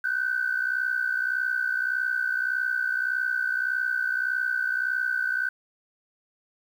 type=tone pair together; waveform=sine; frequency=1484.3 / 1546 Hz; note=F#6 / G6; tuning=+5 / -24 cents; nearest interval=minor second; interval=71 cents; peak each=-26 dBFS; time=0.04-5.49 s; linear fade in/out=5 ms; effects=tanh soft clip ceiling -16 dBFS + 9-bit